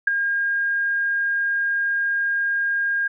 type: tone with ADSR envelope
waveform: sine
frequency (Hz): 1617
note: G#6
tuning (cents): -47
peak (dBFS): -10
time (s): 0.07-3.08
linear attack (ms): 7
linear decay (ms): 7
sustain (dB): -9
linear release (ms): 10
effects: none